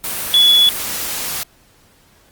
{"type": "tone in noise", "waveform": "sine", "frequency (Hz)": 3413, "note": "G#7", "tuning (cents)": 47, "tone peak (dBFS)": -7, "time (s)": [0.34, 0.69], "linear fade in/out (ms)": 0, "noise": "white", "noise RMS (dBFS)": -23, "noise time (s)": [0.04, 1.43], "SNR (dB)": 13, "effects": ["pink hiss -52 dBFS RMS until 2.31 s", "Opus 32 kbps"]}